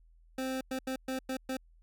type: tone bursts at uneven times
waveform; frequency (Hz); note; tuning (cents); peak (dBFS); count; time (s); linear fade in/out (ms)
25% pulse; 261.6; C4; 0; -29; 6; 0.38-0.61 / 0.71-0.79 / 0.87-0.96 / 1.08-1.19 / 1.29-1.37 / 1.49-1.57; 5
effects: added 41 Hz sine -58 dBFS peak until 1.82 s